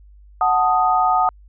sine chord, D# diminished, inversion first, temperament equal, 740 / 880 / 1244.5 Hz, F#5 / A5 / D#6, 0 / 0 / 0 cents, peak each -17 / -20 / -18 dBFS, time 0.41-1.29 s, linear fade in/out 2 ms, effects added 50 Hz sine -43 dBFS peak until 1.48 s

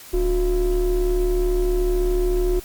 triangle ring-modulated tone, 162.2 Hz, E3, 28 cents flat, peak -12 dBFS, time 0.13-2.6 s, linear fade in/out 10 ms, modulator 199 Hz, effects white hiss -42 dBFS RMS until 2.64 s + Opus 48 kbps

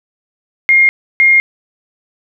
sine tone pair in turn, 2130 / 2130 Hz, C7 / C7, +30 / +30 cents, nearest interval unison, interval 0 cents, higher neither, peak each -5 dBFS, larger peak neither, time 0.69-0.89 / 1.2-1.4 s, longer neither, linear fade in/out 0 ms, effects none

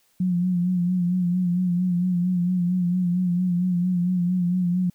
sine tone with vibrato, 178.9 Hz, F3, 42 cents sharp, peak -19 dBFS, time 0.2-4.9 s, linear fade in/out 5 ms, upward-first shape sine, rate 4.4 Hz, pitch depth 50 cents each way, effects white hiss -64 dBFS RMS until 4.94 s

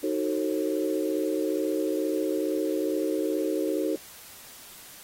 sine chord, D# diminished seventh, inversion none, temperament just, 311.1 / 373.4 / 448 / 537.6 Hz, D#4 / F#4 / A4 / C5, 0 / +16 / +31 / +47 cents, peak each -28 / -30 / -31 / -32 dBFS, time 0.03-3.96 s, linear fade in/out 5 ms, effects white hiss -47 dBFS RMS until 5.03 s + AAC 48 kbps

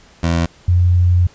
20% pulse / sine tone pair in turn, 84 / 88.78 Hz, E2 / F2, +33 / +29 cents, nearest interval minor second, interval 96 cents, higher second, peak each -9 dBFS, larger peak neither, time 0.23-0.46 / 0.68-1.27 s, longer second, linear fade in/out 5 ms, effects pink hiss -47 dBFS RMS until 1.34 s + resampled to 16000 Hz

